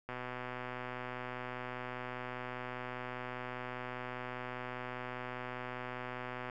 click train, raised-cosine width 0.5 ms, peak -26 dBFS, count 802, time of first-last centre 0.09-6.498 s, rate 125 Hz, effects none

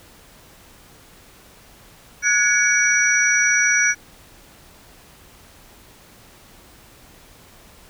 sine tone cluster, 1457 / 1673 / 2255 / 5820 Hz, F#6 / G#6 / C#7 / F#8, -27 / +12 / +29 / -29 cents, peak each -20 dBFS, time 2.22-3.95 s, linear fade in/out 50 ms, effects pink hiss -48 dBFS RMS until 7.89 s

